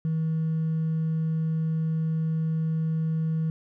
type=tone with hard clipping; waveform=triangle; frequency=160 Hz; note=D#3; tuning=49 cents sharp; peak=-23 dBFS; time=0.05-3.5 s; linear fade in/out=0 ms; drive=2 dB; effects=none